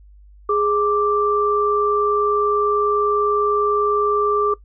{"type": "tone pair together", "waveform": "sine", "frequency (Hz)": [415.3, 1174.7], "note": ["G#4", "D6"], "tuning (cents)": [0, 0], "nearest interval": "octave + tritone", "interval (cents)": 1800, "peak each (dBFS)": -18, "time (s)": [0.49, 4.54], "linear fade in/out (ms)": 5, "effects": ["noise-tail reverb RT60 0.1 s tail -19 dB re dry", "added 50 Hz sine -43 dBFS peak until 4.64 s"]}